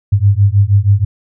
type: beating tone pair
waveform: sine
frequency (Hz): 97.6 / 103.9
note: G2 / G#2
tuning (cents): -7 / +1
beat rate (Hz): 6.3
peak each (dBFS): -10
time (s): 0.12-1.05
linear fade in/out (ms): 10
effects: none